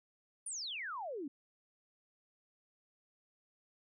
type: exponential sweep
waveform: sine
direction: down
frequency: 9956 to 261.6 Hz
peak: -39 dBFS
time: 0.46-1.28 s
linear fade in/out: 5 ms
effects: none